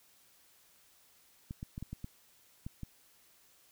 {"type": "clicks", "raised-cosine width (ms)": 5, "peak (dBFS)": -28, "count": 8, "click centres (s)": [1.509, 1.629, 1.779, 1.826, 1.93, 2.044, 2.665, 2.833], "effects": ["white hiss -65 dBFS RMS until 3.71 s"]}